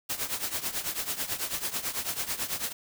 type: noise with tremolo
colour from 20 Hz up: white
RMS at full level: -29 dBFS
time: 0.09-2.73 s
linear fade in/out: 10 ms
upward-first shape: triangle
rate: 9.1 Hz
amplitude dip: 85%
effects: none